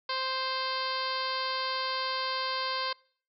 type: harmonic tone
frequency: 523.3 Hz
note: C5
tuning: in tune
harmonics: 1 / 2 / 3 / 4 / 5 / 6 / 7 / 8 / 9 / 10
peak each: -39 / -33 / -39 / -41 / -43 / -41 / -42 / -38 / -38 / -49 dBFS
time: 0.09-2.93 s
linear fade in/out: 5 ms
effects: noise-tail reverb RT60 0.5 s tail -25 dB re dry